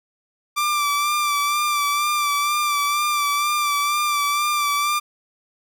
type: tone with vibrato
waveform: sawtooth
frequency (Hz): 1174.7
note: D6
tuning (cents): 0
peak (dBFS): -15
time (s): 0.56-5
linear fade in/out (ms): 20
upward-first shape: sine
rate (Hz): 2.1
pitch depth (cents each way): 33
effects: none